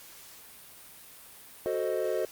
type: chord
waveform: triangle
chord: F# diminished seventh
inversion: none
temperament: equal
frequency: 370 / 440 / 523.3 / 622.3 Hz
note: F#4 / A4 / C5 / Eb5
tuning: 0 / 0 / 0 / 0 cents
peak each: -31 dBFS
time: 1.66-2.25 s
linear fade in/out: 0 ms
effects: white hiss -50 dBFS RMS until 2.31 s + Opus 48 kbps